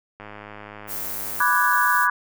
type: click train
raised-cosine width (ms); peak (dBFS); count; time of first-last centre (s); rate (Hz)
0.5; -23; 127; 0.2-1.412; 104
type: noise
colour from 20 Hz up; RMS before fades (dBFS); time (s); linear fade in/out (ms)
violet; -30; 0.87-2.08; 50
type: chord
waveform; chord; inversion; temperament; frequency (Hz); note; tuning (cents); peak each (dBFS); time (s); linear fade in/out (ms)
sine; G# half-diminished seventh; first; equal; 987.8 / 1174.7 / 1480 / 1661.2; B5 / D6 / F#6 / G#6; 0 / 0 / 0 / 0; -22; 1.4-2.1; 5
effects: none